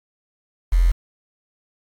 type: tone with quantisation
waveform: sine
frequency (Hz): 43.09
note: F1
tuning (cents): -22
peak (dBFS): -12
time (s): 0.72-0.92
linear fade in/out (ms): 10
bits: 6
effects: AAC 64 kbps